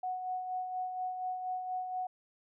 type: tone with tremolo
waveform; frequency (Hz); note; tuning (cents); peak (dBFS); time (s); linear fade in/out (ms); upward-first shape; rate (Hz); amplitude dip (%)
sine; 738; F#5; -5; -32; 0.03-2.07; 5; sine; 4.2; 45
effects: none